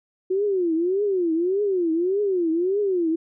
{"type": "tone with vibrato", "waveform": "sine", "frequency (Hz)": 364.7, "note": "F#4", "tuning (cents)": -25, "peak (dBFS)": -19, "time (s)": [0.3, 3.16], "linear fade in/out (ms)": 10, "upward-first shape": "triangle", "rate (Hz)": 1.7, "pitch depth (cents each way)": 250, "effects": []}